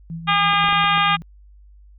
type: tone with tremolo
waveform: sine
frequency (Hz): 165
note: E3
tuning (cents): +2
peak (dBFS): -26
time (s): 0.1-1.22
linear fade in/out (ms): 0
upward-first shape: sine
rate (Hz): 6.1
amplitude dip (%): 50
type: harmonic tone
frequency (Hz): 405.4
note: G#4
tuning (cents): -42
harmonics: 2 / 3 / 4 / 5 / 6 / 7 / 8 / 9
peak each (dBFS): -22 / -18 / -25 / -26 / -24 / -27 / -26 / -29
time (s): 0.27-1.17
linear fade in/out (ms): 20
type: clicks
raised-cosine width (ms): 2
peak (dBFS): -23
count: 6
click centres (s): 0.534 / 0.642 / 0.686 / 0.727 / 0.842 / 0.976
effects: added 50 Hz sine -44 dBFS peak until 1.98 s